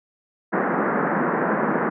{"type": "band-pass noise", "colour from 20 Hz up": "pink", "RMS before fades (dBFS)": -22, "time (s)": [0.52, 1.9], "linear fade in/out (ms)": 20, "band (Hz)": [170, 1800], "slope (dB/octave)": 48, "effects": []}